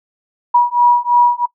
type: beating tone pair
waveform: sine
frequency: 964 / 967 Hz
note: B5 / B5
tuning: -42 / -37 cents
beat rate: 3 Hz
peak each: -12 dBFS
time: 0.54-1.46 s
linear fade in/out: 10 ms
effects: noise-tail reverb RT60 0.1 s tail -22 dB re dry